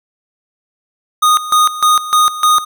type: tone with tremolo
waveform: square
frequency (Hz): 1236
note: D#6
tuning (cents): -12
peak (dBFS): -8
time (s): 1.22-2.65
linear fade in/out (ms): 10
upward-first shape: square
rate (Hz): 3.3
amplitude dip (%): 80
effects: none